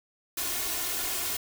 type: noise with comb filter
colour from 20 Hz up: white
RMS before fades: -31 dBFS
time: 0.37-1.37 s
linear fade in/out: 5 ms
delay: 2.8 ms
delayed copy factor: +0.7
effects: none